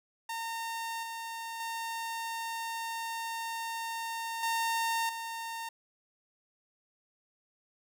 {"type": "tone with level steps", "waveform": "sawtooth", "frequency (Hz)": 914, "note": "A#5", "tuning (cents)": -34, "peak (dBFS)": [-31, -34, -31, -25, -33], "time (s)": [0.29, 5.69], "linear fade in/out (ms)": 5, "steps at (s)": [1.03, 1.6, 4.43, 5.09], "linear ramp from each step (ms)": 2, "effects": []}